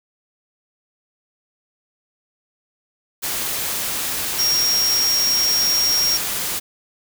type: tone in noise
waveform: sine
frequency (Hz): 5588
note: F8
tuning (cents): 0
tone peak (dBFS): -16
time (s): 4.38-6.18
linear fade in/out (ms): 20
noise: white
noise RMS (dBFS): -24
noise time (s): 3.22-6.6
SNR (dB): +5
effects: none